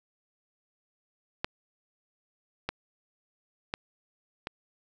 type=clicks; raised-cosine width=0.3 ms; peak=-12 / -14 / -14 / -18 dBFS; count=4; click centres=1.445 / 2.69 / 3.739 / 4.471 s; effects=none